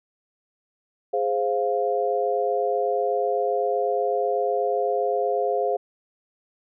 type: chord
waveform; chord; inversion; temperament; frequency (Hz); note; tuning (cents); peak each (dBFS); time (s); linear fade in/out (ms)
sine; F minor; first; equal; 415.3 / 523.3 / 698.5; Ab4 / C5 / F5; 0 / 0 / 0; -25; 1.13-5.77; 10
effects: none